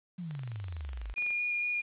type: exponential sweep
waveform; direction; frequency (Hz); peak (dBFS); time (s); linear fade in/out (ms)
sine; down; 185 to 47.8; -36; 0.18-1.14; 10
type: click train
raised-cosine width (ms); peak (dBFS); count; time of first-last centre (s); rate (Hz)
0.3; -32; 25; 0.31-1.306; 24.1
type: tone with vibrato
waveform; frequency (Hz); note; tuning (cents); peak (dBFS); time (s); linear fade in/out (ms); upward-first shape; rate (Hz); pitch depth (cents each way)
sine; 2432; D#7; -40; -29; 1.16-1.82; 20; square; 4.3; 8
effects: resampled to 8000 Hz + 10-bit